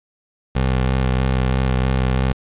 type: tone with vibrato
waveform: 20% pulse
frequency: 64.6 Hz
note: C2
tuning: 21 cents flat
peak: -11 dBFS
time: 0.55-2.33 s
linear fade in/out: 10 ms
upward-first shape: square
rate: 3.1 Hz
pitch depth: 19 cents each way
effects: resampled to 8000 Hz + 8-bit